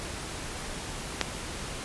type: click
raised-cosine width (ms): 0.2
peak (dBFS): -6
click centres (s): 1.213
effects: pink hiss -37 dBFS RMS until 1.84 s + resampled to 24000 Hz